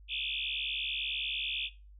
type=tone with frequency modulation; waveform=sine; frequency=3000 Hz; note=F#7; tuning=23 cents sharp; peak=-32 dBFS; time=0.08-1.7 s; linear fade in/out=50 ms; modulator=69.1 Hz; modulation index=7.9; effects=noise-tail reverb RT60 0.3 s tail -19 dB re dry + added 50 Hz sine -51 dBFS peak until 1.99 s

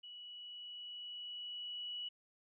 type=tone with level ramp; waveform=sine; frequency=2938 Hz; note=F#7; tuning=13 cents flat; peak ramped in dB=-49 to -40 dBFS; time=0.03-2.09 s; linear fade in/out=10 ms; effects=none

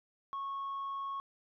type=tone; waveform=sine; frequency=1100 Hz; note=C#6; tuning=14 cents flat; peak=-34 dBFS; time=0.33-1.2 s; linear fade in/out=0 ms; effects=tanh soft clip ceiling -34 dBFS

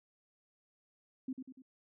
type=tone with echo; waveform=sine; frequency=260.4 Hz; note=C4; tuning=8 cents flat; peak=-35 dBFS; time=1.28-1.33 s; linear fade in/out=5 ms; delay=97 ms; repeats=3; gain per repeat=-6 dB; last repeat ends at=1.621 s; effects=none

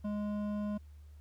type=tone with hard clipping; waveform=sine; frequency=207.8 Hz; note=G#3; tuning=1 cent sharp; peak=-35 dBFS; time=0.04-0.78 s; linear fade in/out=10 ms; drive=10 dB; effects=added 74 Hz sine -50 dBFS peak until 1.2 s + pink hiss -72 dBFS RMS until 1.2 s

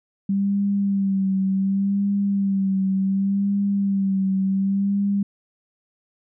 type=tone with vibrato; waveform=sine; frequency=196 Hz; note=G3; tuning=in tune; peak=-18 dBFS; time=0.29-5.23 s; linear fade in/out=5 ms; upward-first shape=sine; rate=0.68 Hz; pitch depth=40 cents each way; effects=none

